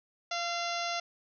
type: harmonic tone with a mistuned harmonic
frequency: 690 Hz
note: F5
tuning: 21 cents flat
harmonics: 1 / 2 / 3 / 4 / 5 / 6 / 7 / 8 / 9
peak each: -35 / -38 / -40 / -41 / -42 / -43 / -43 / -44 / -45 dBFS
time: 0.31-1 s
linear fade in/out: 5 ms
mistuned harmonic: 2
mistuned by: -16 cents
effects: none